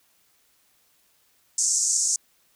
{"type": "band-pass noise", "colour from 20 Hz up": "pink", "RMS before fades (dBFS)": -23, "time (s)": [1.58, 2.16], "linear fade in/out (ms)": 2, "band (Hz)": [6100, 8000], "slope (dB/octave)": 48, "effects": ["white hiss -64 dBFS RMS until 2.55 s"]}